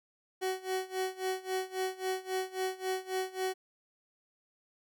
30% pulse tone with tremolo, 375 Hz, F#4, 23 cents sharp, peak -27 dBFS, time 0.41-3.54 s, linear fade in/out 20 ms, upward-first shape sine, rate 3.7 Hz, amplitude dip 90%, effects none

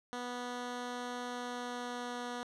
10% pulse tone with pitch glide, 245.4 to 243.6 Hz, B3 to B3, -11 to -24 cents, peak -30 dBFS, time 0.13-2.43 s, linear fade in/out 0 ms, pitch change -13 cents, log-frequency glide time 1.25-2.31 s, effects low-pass 7000 Hz 12 dB/octave

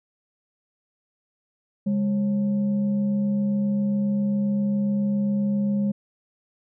sine tone with frequency modulation, 203.2 Hz, G#3, 38 cents flat, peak -20 dBFS, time 1.86-5.92 s, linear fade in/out 10 ms, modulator 339 Hz, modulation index 0.32, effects none

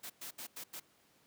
white noise bursts at uneven times, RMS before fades -45 dBFS, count 5, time 0.03-0.1 / 0.21-0.31 / 0.38-0.47 / 0.56-0.64 / 0.73-0.8 s, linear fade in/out 10 ms, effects pink hiss -68 dBFS RMS until 1.26 s + high-pass 150 Hz 12 dB/octave

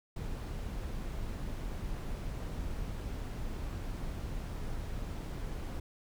brown noise, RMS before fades -38 dBFS, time 0.16-5.8 s, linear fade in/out 5 ms, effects none

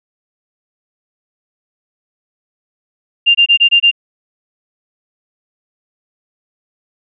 sine tone bursts, 2794 Hz, F7, in tune, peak -5 dBFS, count 6, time 3.26-3.914 s, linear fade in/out 20 ms, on 89 ms, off 24 ms, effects none

